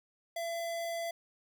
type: tone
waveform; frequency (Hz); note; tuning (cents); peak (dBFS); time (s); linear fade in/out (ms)
square; 674; E5; +38; -35; 0.36-1.11; 5
effects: none